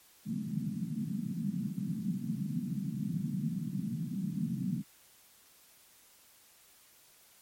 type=band-pass noise; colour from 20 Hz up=white; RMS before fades=-35 dBFS; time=0.25-4.84 s; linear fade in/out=50 ms; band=140 to 230 Hz; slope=48 dB/octave; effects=white hiss -61 dBFS RMS until 7.41 s + MP3 64 kbps